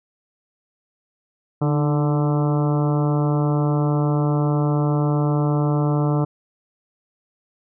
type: harmonic tone with a mistuned harmonic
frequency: 146.83 Hz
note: D3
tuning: in tune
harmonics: 1 / 2 / 3 / 4 / 5 / 6 / 7 / 8 / 9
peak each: -18 / -24 / -28 / -30 / -32 / -34 / -35 / -36 / -37 dBFS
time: 1.61-6.25 s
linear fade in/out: 10 ms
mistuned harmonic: 2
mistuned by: +48 cents
effects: none